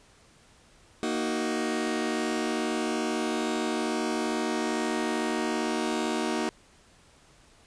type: chord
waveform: sawtooth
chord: D# minor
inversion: second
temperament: just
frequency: 233.3 / 311.1 / 373.4 Hz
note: A#3 / D#4 / F#4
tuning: +2 / 0 / +16 cents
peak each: -27 / -27 / -28 dBFS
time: 1.03-6.49 s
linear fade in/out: 0 ms
effects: pink hiss -58 dBFS RMS until 7.66 s + resampled to 22050 Hz